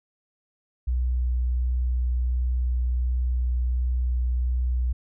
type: tone with vibrato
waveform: sine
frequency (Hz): 61.74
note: B1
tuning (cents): 0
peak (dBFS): -21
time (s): 0.87-4.93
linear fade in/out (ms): 10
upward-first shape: sine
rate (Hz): 1.4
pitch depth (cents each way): 9
effects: none